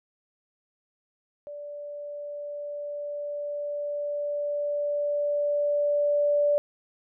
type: tone with level ramp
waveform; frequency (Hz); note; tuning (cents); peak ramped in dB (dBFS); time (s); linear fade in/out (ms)
sine; 583; D5; -13; -36 to -19; 1.47-6.58; 0
effects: none